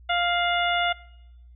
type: harmonic tone with a mistuned harmonic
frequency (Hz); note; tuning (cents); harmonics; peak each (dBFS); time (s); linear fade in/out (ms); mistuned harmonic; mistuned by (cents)
698.5; F5; 0; 1 / 2 / 3 / 4 / 5; -24 / -27 / -29 / -30 / -31; 0.09-0.93; 10; 4; +45
effects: noise-tail reverb RT60 0.9 s tail -22 dB re dry + added 60 Hz sine -46 dBFS peak until 1.55 s